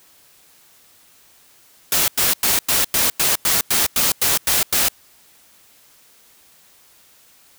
white noise bursts, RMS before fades -17 dBFS, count 12, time 1.92-4.885 s, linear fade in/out 2 ms, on 160 ms, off 95 ms, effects white hiss -52 dBFS RMS until 7.58 s

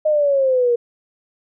sine exponential sweep, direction down, 622.3 to 470 Hz, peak -13 dBFS, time 0.05-0.76 s, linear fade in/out 10 ms, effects none

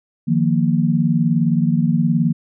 sine chord, Eb suspended second, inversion none, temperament equal, 155.56 / 174.61 / 233.1 Hz, Eb3 / F3 / Bb3, 0 / 0 / 0 cents, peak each -18 dBFS, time 0.27-2.33 s, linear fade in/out 20 ms, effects none

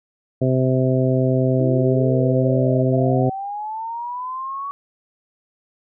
harmonic tone, 129.7 Hz, C3, 15 cents flat, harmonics 1 / 2 / 3 / 4 / 5, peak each -18 / -21 / -23 / -24 / -25 dBFS, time 0.41-3.3 s, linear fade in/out 10 ms
sine linear sweep, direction up, 313 to 1131 Hz, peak -25 dBFS, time 1.6-4.71 s, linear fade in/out 0 ms
effects none

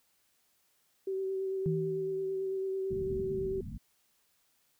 sine tone with vibrato, 383.2 Hz, G4, 39 cents flat, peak -31 dBFS, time 1.07-3.61 s, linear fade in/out 5 ms, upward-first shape sine, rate 9 Hz, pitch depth 16 cents each way
sine tone with exponential decay, 160.9 Hz, E3, 42 cents flat, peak -27 dBFS, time 1.66-2.58 s, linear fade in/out 0 ms, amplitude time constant 200 ms
white low-pass noise, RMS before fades -41 dBFS, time 2.9-3.78 s, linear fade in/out 10 ms, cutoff 240 Hz, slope 96 dB/octave
effects white hiss -72 dBFS RMS until 4.79 s

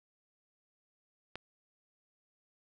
click, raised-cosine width 0.3 ms, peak -24 dBFS, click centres 1.356 s, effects none

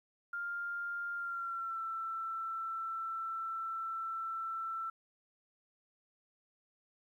sine tone with pitch glide, 1400 to 1335.2 Hz, F6 to E6, +4 to +22 cents, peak -36 dBFS, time 0.33-4.9 s, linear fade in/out 5 ms, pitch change -82 cents, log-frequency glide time 1.16-1.8 s, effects 12-bit

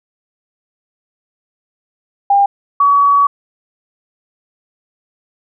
sine tone pair in turn, 801 / 1132.8 Hz, G5 / C#6, +37 / +37 cents, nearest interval tritone, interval 600 cents, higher second, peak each -7 dBFS, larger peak neither, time 2.3-2.46 / 2.8-3.27 s, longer second, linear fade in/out 5 ms, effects none

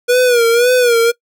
square tone with vibrato, 481.5 Hz, B4, 44 cents flat, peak -9 dBFS, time 0.08-1.12 s, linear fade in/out 20 ms, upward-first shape sine, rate 1.9 Hz, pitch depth 81 cents each way, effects noise-tail reverb RT60 0.1 s tail -23 dB re dry

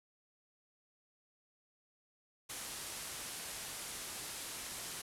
white low-pass noise, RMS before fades -45 dBFS, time 2.49-5.02 s, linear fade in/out 10 ms, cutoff 12000 Hz, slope 48 dB/octave, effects none

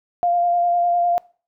sine tone with vibrato, 698 Hz, F5, 1 cent flat, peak -15 dBFS, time 0.23-1.18 s, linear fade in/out 0 ms, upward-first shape square, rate 9.9 Hz, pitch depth 14 cents each way, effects noise-tail reverb RT60 0.4 s tail -23 dB re dry

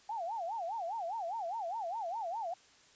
sine tone with vibrato, 784 Hz, G5, in tune, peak -35 dBFS, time 0.09-2.54 s, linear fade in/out 5 ms, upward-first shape sine, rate 4.9 Hz, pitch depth 290 cents each way, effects white hiss -62 dBFS RMS until 2.95 s + resampled to 16000 Hz

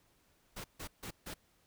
pink noise bursts, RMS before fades -44 dBFS, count 4, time 0.56-1.342 s, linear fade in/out 10 ms, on 83 ms, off 150 ms, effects pink hiss -71 dBFS RMS until 1.66 s

